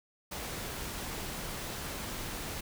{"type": "noise", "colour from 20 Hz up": "pink", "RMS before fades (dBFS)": -39, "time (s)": [0.31, 2.61], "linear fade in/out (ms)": 10, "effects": []}